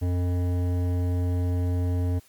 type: tone with hard clipping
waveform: sine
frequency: 89 Hz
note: F2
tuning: 33 cents sharp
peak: -24 dBFS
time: 0.01-2.2 s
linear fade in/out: 20 ms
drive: 13 dB
effects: white hiss -57 dBFS RMS until 2.28 s + MP3 96 kbps